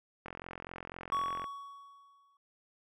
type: click train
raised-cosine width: 0.5 ms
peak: -27 dBFS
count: 53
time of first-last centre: 0.26-1.442 s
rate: 44 Hz
type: tone with exponential decay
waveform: triangle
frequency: 1120 Hz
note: C#6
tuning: 18 cents sharp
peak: -26 dBFS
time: 1.12-2.37 s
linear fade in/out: 2 ms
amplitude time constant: 270 ms
effects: none

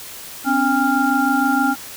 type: tone cluster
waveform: sine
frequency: 257 / 283.4 / 808 / 1392 Hz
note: C4 / C#4 / G#5 / F6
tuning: -31 / +38 / -48 / -6 cents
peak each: -20 dBFS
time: 0.44-1.76 s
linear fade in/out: 50 ms
effects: white hiss -35 dBFS RMS until 1.96 s

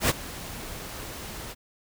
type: noise with ADSR envelope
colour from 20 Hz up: pink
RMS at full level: -20 dBFS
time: 0-1.55 s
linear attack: 91 ms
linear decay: 29 ms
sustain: -18 dB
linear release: 38 ms
effects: none

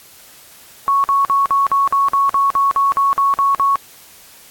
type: tone bursts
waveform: sine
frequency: 1108.7 Hz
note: C#6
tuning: in tune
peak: -11 dBFS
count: 14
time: 0.88-3.757 s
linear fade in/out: 0 ms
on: 160 ms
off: 49 ms
effects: white hiss -43 dBFS RMS until 4.5 s + AAC 64 kbps

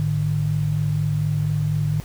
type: tone pair together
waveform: sine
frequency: 106.56 / 150.7 Hz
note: G#2 / D3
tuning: +45 / +45 cents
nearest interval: tritone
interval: 600 cents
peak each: -24 / -20 dBFS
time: 0-2 s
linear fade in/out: 0 ms
effects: added 50 Hz sine -39 dBFS peak until 2.04 s + pink hiss -44 dBFS RMS until 2.04 s

